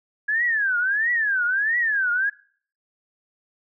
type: tone with vibrato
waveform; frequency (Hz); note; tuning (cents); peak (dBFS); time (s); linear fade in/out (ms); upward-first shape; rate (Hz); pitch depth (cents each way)
sine; 1661.2; G#6; 0; -19; 0.28-2.3; 10; triangle; 1.5; 290
effects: noise-tail reverb RT60 0.5 s tail -21 dB re dry